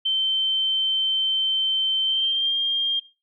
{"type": "tone with pitch glide", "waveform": "sine", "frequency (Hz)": [3100, 3207], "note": ["G7", "G7"], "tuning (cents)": [-20, 39], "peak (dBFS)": -19, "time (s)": [0.05, 3], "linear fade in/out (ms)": 10, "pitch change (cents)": 59, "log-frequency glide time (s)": [2.04, 2.56], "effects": ["noise-tail reverb RT60 0.3 s tail -18 dB re dry"]}